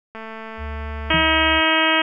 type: click train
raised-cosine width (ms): 0.5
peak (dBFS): -20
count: 216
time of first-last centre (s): 0.15-1.118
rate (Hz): 222
type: tone with vibrato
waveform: sine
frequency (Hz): 73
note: D2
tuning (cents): -10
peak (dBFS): -27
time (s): 0.57-1.62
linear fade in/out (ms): 50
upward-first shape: triangle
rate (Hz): 3.8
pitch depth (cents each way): 10
type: harmonic tone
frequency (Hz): 319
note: D#4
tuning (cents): +43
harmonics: 1 / 2 / 3 / 4 / 5 / 6 / 7 / 8 / 9 / 10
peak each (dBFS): -24 / -24 / -24 / -24 / -24 / -24 / -24 / -24 / -24 / -24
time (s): 1.1-2.02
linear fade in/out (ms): 5
type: tone with exponential decay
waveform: sine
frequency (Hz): 164.81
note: E3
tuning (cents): 0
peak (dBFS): -18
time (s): 1.14-1.33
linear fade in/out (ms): 0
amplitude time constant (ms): 40
effects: none